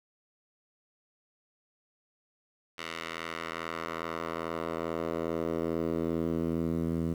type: tone with band-pass filter sweep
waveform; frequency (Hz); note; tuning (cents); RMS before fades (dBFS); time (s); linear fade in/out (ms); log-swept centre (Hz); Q
10% pulse; 82.4; E2; 0; -33; 2.78-7.14; 5; 2500 to 180; 1
effects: 9-bit